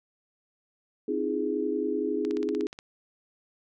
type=chord; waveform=sine; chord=F minor seventh; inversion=second; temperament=equal with one note detuned; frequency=261.6 / 311.1 / 342 / 415.3 Hz; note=C4 / Eb4 / F4 / Ab4; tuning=0 / 0 / -36 / 0 cents; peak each=-33 / -31 / -34 / -29 dBFS; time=1.08-2.67 s; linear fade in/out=5 ms
type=click train; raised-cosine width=0.2 ms; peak=-24 dBFS; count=10; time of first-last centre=2.25-2.789 s; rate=16.7 Hz
effects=none